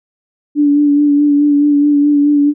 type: tone with vibrato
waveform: sine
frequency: 290.4 Hz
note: D4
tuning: 19 cents flat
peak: -7 dBFS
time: 0.55-2.54 s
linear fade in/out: 50 ms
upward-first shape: sine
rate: 4.7 Hz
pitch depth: 24 cents each way
effects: none